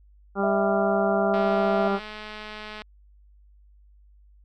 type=harmonic tone; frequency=198.1 Hz; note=G3; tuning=18 cents sharp; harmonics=1 / 2 / 3 / 4 / 5 / 6 / 7; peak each=-26 / -26 / -31 / -29 / -36 / -33 / -31 dBFS; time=0.35-2 s; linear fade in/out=50 ms
type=tone; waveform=sine; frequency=657 Hz; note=E5; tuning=6 cents flat; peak=-23 dBFS; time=0.43-1.88 s; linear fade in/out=5 ms
type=click train; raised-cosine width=0.3 ms; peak=-22 dBFS; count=316; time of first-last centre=1.34-2.819 s; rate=213 Hz
effects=added 50 Hz sine -51 dBFS peak until 4.44 s + MP3 96 kbps